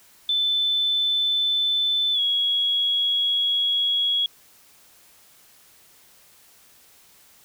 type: tone with pitch glide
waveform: sine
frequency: 3520 to 3328 Hz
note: A7 to G#7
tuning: 0 to +3 cents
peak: -19 dBFS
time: 0.29-4.26 s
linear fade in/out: 2 ms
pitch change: -97 cents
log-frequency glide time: 2.13-2.2 s
effects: white hiss -54 dBFS RMS until 7.44 s